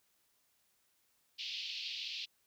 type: band-pass noise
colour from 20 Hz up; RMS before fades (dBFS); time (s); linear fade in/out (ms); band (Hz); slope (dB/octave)
pink; -42; 1.38-2.26; 20; 2600 to 4900; 48
effects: white hiss -75 dBFS RMS until 2.46 s